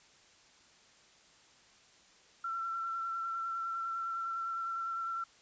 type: tone with vibrato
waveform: sine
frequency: 1351 Hz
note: E6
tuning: 42 cents sharp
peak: -34 dBFS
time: 2.44-5.24 s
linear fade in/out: 5 ms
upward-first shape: square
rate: 9.9 Hz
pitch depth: 15 cents each way
effects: white hiss -62 dBFS RMS until 5.41 s + resampled to 16000 Hz